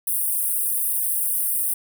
pink high-pass noise, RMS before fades -23 dBFS, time 0.07-1.74 s, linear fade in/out 5 ms, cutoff 8900 Hz, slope 96 dB/octave, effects none

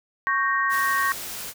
sine chord, G diminished, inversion second, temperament equal, 1108.7 / 1568 / 1864.7 Hz, Db6 / G6 / Bb6, 0 / 0 / 0 cents, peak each -23 / -27 / -24 dBFS, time 0.27-1.12 s, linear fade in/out 0 ms
white noise, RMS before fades -34 dBFS, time 0.69-1.54 s, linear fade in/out 50 ms
effects none

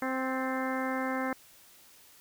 harmonic tone with a mistuned harmonic, 261.6 Hz, C4, in tune, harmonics 1 / 2 / 3 / 4 / 5 / 6 / 7 / 8, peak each -33 / -36 / -38 / -39 / -40 / -41 / -41 / -42 dBFS, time 0.02-1.33 s, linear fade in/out 2 ms, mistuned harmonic 7, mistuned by -40 cents, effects white hiss -57 dBFS RMS until 2.2 s

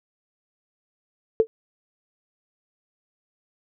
sine tone with exponential decay, 445.7 Hz, A4, 22 cents sharp, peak -9 dBFS, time 1.4-1.47 s, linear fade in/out 0 ms, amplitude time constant 15 ms, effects none

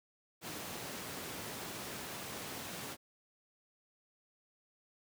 pink high-pass noise, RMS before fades -44 dBFS, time 0.41-2.97 s, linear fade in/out 50 ms, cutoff 140 Hz, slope 12 dB/octave, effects none

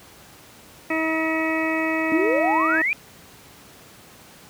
harmonic tone, 320.1 Hz, D#4, 49 cents sharp, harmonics 1 / 2 / 3 / 4 / 6 / 7 / 8, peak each -24 / -28 / -32 / -32 / -27 / -32 / -31 dBFS, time 0.9-2.82 s, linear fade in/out 5 ms
sine exponential sweep, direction up, 293.7 to 2489 Hz, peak -19 dBFS, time 2.12-2.93 s, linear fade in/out 0 ms
effects pink hiss -47 dBFS RMS until 4.49 s + high-pass 80 Hz 12 dB/octave

